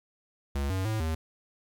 square tone with pitch steps, 69.8 / 94.5 / 109.4 / 79.9 Hz, C#2 / F#2 / A2 / D#2, +13 / +37 / -9 / +47 cents, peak -28 dBFS, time 0.55-1.15 s, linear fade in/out 5 ms, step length 150 ms, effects 10-bit

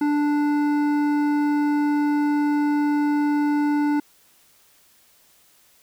sine tone with hard clipping, 293.7 Hz, D4, in tune, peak -20 dBFS, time 0.01-4 s, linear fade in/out 5 ms, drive 11 dB, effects white hiss -57 dBFS RMS until 5.82 s

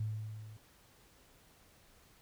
sine tone with level ramp, 108.1 Hz, A2, 30 cents flat, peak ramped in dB -32 to -49 dBFS, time 0-0.57 s, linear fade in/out 5 ms, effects pink hiss -64 dBFS RMS until 2.21 s

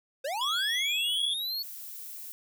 square linear sweep, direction up, 501 to 4451 Hz, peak -31 dBFS, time 0.24-1.63 s, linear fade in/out 10 ms
sine tone, 3348 Hz, G#7, 13 cents sharp, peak -28 dBFS, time 0.41-1.34 s, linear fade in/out 5 ms
violet noise, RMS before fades -42 dBFS, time 1.63-2.32 s, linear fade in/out 0 ms
effects none

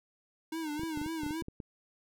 square tone with vibrato, 311.1 Hz, D#4, in tune, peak -35 dBFS, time 0.52-1.42 s, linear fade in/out 5 ms, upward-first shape sine, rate 3.7 Hz, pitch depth 95 cents each way
clicks, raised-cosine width 3 ms, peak -28 dBFS, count 11, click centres 0.795 / 0.834 / 0.974 / 1.015 / 1.062 / 1.234 / 1.264 / 1.308 / 1.422 / 1.484 / 1.602 s
effects none

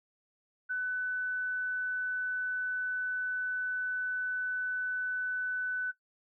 sine tone, 1500 Hz, F#6, 23 cents sharp, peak -30 dBFS, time 0.69-5.92 s, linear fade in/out 20 ms, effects noise-tail reverb RT60 0.1 s tail -17 dB re dry

